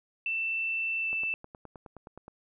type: tone with pitch glide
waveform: sine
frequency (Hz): 2669 to 2652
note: E7 to E7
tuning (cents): +21 to +10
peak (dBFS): -28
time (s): 0.26-1.34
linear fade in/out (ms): 2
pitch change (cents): -11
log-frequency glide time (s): 1.01-1.07
type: click train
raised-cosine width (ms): 1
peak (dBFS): -31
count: 12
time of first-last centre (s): 1.13-2.281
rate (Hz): 9.56
effects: none